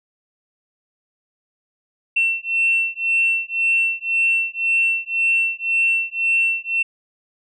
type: beating tone pair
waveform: sine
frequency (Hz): 2700 / 2701.9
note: E7 / E7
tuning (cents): +41 / +42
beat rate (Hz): 1.9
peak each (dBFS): -19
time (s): 2.16-6.83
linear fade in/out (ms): 10
effects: tanh soft clip ceiling -9 dBFS